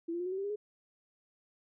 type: tone with pitch steps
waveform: sine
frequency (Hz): 334.3 / 345.3 / 356.6 / 368.4 / 380.5 / 393 / 405.9 / 419.2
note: E4 / F4 / F4 / F#4 / F#4 / G4 / G#4 / G#4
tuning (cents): +24 / -20 / +36 / -7 / +48 / +4 / -40 / +16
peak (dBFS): -33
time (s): 0.08-0.56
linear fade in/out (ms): 10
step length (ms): 60
effects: none